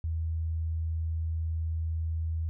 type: tone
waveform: sine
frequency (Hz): 81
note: E2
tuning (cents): -30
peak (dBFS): -28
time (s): 0.04-2.49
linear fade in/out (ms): 0
effects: none